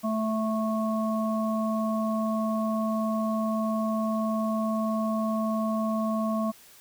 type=harmonic tone; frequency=219.6 Hz; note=A3; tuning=3 cents flat; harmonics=1 / 3 / 5; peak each=-26 / -31 / -33 dBFS; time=0.03-6.52 s; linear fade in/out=20 ms; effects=white hiss -53 dBFS RMS until 6.8 s